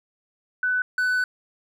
sine / triangle tone pair in turn, 1498 / 1498 Hz, F#6 / F#6, +21 / +21 cents, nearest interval unison, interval 0 cents, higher neither, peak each -20 / -18 dBFS, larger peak second, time 0.63-0.82 / 0.98-1.24 s, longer second, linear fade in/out 2 ms, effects none

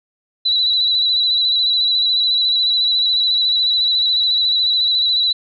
sine tone with vibrato, 3951 Hz, B7, in tune, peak -13 dBFS, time 0.45-5.33 s, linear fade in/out 10 ms, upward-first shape square, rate 14 Hz, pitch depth 25 cents each way, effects none

